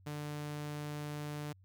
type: tone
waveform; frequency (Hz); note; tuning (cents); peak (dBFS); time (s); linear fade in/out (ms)
sawtooth; 148.3; D3; +17; -35; 0.06-1.53; 10
effects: added 94 Hz sine -59 dBFS peak until 1.64 s